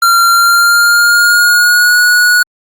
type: tone with pitch glide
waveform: square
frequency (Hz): 1378 to 1459.9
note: F6 to F#6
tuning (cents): -24 to -24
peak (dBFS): -6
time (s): 0.02-2.43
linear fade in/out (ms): 5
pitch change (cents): +100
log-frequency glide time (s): 0.32-1.99
effects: Opus 48 kbps